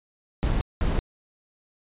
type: noise bursts at uneven times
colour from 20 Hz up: brown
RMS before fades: -23 dBFS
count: 2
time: 0.43-0.61 / 0.81-0.99 s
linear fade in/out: 0 ms
effects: resampled to 8000 Hz

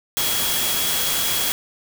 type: tone in noise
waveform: sine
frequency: 3322 Hz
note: G#7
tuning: in tune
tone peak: -27 dBFS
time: 0.17-1.52 s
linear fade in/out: 0 ms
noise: white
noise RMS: -22 dBFS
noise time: 0.17-1.52 s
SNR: -8 dB
effects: none

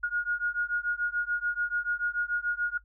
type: beating tone pair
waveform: sine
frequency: 1433 / 1439.9 Hz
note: F6 / F#6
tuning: +44 / -48 cents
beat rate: 6.9 Hz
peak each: -29 / -30 dBFS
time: 0.03-2.78 s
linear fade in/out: 10 ms
effects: noise-tail reverb RT60 0.1 s tail -22 dB re dry + added 50 Hz sine -56 dBFS peak until 2.84 s

